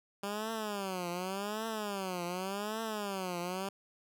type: tone with vibrato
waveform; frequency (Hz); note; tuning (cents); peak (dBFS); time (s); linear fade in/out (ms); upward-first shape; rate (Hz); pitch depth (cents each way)
10% pulse; 197.6; G3; +14; -27; 0.23-3.69; 5; triangle; 0.87; 240
effects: none